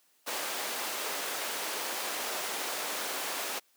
pink high-pass noise, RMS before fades -35 dBFS, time 0.26-3.6 s, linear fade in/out 20 ms, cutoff 470 Hz, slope 12 dB/octave, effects white hiss -68 dBFS RMS until 3.76 s + high-pass 200 Hz 12 dB/octave

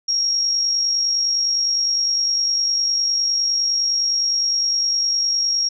sine tone with amplitude modulation, 5590 Hz, F8, 1 cent sharp, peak -15 dBFS, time 0.08-5.69 s, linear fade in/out 10 ms, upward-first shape sine, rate 49.8 Hz, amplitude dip 35%, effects none

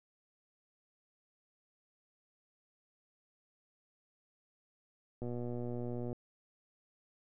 click train, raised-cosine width 2 ms, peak -28 dBFS, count 111, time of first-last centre 5.22-6.129 s, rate 121 Hz, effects none

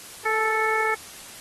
harmonic tone with a mistuned harmonic, 440 Hz, A4, in tune, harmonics 1 / 2 / 3 / 4 / 5, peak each -27 / -27 / -27 / -27 / -27 dBFS, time 0.25-0.95 s, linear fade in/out 10 ms, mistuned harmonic 2, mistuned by -23 cents, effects white hiss -42 dBFS RMS until 1.4 s + AAC 32 kbps

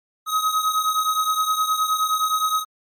square beating tone pair, 1264 / 1273.6 Hz, D#6 / D#6, +27 / +40 cents, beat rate 9.6 Hz, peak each -21 / -25 dBFS, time 0.26-2.65 s, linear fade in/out 50 ms, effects MP3 64 kbps

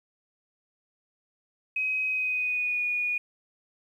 sine tone with pitch glide, 2530 to 2454 Hz, D#7 to D#7, +28 to -25 cents, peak -25 dBFS, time 1.76-3.18 s, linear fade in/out 5 ms, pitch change -53 cents, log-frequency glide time 2.07-2.83 s, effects 10-bit

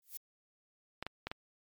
violet noise with exponential growth, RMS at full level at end -38 dBFS, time 0.02-0.17 s, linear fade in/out 2 ms, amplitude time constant 31 ms
clicks, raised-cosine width 0.3 ms, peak -22 dBFS, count 4, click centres 1.026 / 1.066 / 1.27 / 1.315 s
effects MP3 96 kbps

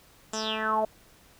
10% pulse tone with low-pass filter sweep, 218.5 Hz, A3, 12 cents flat, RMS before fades -28 dBFS, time 0.33-0.85 s, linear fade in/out 5 ms, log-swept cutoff 7200 to 640 Hz, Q 8, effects pink hiss -57 dBFS RMS until 1.39 s

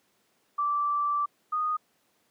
sine tone pair in turn, 1167 / 1236.4 Hz, D6 / D#6, -11 / -11 cents, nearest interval minor second, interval 100 cents, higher second, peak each -24 / -25 dBFS, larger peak first, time 0.58-1.26 / 1.52-1.77 s, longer first, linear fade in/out 10 ms, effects pink hiss -69 dBFS RMS until 2.3 s + high-pass 200 Hz 12 dB/octave

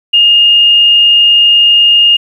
sine tone with frequency modulation, 2836 Hz, F7, 26 cents sharp, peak -3 dBFS, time 0.13-2.17 s, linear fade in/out 10 ms, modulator 47.8 Hz, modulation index 0.23, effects 7-bit

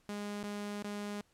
sawtooth tone with dropouts, 205.7 Hz, G#3, 16 cents flat, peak -34 dBFS, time 0.09-1.21 s, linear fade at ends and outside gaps 0 ms, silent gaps 0.43-0.438 / 0.825-0.845 s, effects pink hiss -71 dBFS RMS until 1.33 s + low-pass 11000 Hz 12 dB/octave

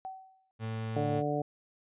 sine tone with exponential decay, 760 Hz, F#5, 46 cents sharp, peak -35 dBFS, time 0.05-0.51 s, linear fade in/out 0 ms, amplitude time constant 100 ms
35% pulse tone, 111.4 Hz, A2, 22 cents sharp, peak -32 dBFS, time 0.59-1.23 s, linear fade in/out 50 ms
harmonic tone, 146.83 Hz, D3, in tune, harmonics 1 / 2 / 3 / 4 / 5, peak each -35 / -35 / -35 / -35 / -35 dBFS, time 0.96-1.42 s, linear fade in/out 5 ms
effects resampled to 8000 Hz

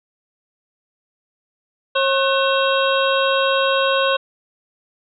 harmonic tone with a mistuned harmonic, 541 Hz, C#5, 42 cents flat, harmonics 1 / 2 / 3 / 5 / 6 / 7, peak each -18 / -21 / -23 / -25 / -26 / -26 dBFS, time 1.95-4.17 s, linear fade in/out 10 ms, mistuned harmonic 3, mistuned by -130 cents, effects none

